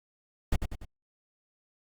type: noise with echo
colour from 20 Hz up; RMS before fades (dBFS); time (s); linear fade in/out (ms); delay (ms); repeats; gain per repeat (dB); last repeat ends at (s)
brown; -23; 0.52-0.56; 5; 97; 3; -6; 0.851
effects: Opus 48 kbps